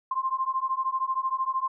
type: beating tone pair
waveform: sine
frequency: 1046.5 / 1059.5 Hz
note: C6 / C6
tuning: 0 / +21 cents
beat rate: 13 Hz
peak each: -28 / -28 dBFS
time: 0.11-1.68 s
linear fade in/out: 5 ms
effects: none